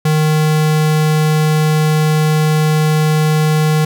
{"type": "tone", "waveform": "square", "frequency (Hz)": 154.5, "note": "D#3", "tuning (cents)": -12, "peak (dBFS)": -11, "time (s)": [0.05, 3.85], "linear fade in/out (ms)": 5, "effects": []}